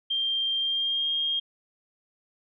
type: tone with pitch glide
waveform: sine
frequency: 3179 to 3229 Hz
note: G7 to G#7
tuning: +24 to -49 cents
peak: -24 dBFS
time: 0.1-1.4 s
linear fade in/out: 10 ms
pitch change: +27 cents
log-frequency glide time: 0.57-1.09 s
effects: none